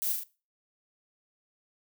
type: noise with echo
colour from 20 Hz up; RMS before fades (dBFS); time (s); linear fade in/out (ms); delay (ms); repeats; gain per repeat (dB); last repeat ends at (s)
violet; -31; 0.02-0.12; 0; 38; 3; -3; 0.234
effects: noise-tail reverb RT60 0.3 s tail -18 dB re dry